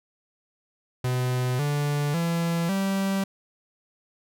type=tone with pitch steps; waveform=45% pulse; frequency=126.1 / 145.69 / 168.32 / 194.47 Hz; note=B2 / D3 / E3 / G3; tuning=+36 / -14 / +36 / -14 cents; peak=-23 dBFS; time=1.04-3.24 s; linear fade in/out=5 ms; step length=550 ms; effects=none